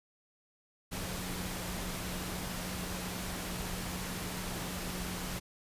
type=tone in noise; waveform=sine; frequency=181.1 Hz; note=F#3; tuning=37 cents flat; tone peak=-42 dBFS; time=0.91-5.4 s; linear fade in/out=20 ms; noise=pink; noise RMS=-39 dBFS; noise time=0.91-5.4 s; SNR=-6 dB; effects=resampled to 32000 Hz